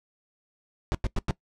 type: noise bursts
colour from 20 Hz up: brown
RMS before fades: -25 dBFS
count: 4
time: 0.92-1.309 s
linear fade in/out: 0 ms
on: 26 ms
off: 95 ms
effects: noise-tail reverb RT60 0.1 s tail -20 dB re dry + low-pass 7000 Hz 12 dB/octave